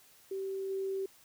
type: tone with level steps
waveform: sine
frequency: 386.3 Hz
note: G4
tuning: 25 cents flat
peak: -34 / -32 dBFS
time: 0.31-1.06 s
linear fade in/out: 5 ms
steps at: 0.69 s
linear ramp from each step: 20 ms
effects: white hiss -61 dBFS RMS until 1.24 s